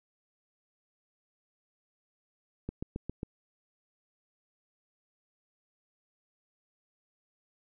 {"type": "click train", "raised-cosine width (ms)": 3, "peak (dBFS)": -22, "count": 5, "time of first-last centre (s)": [2.69, 3.231], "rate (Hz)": 7.39, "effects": []}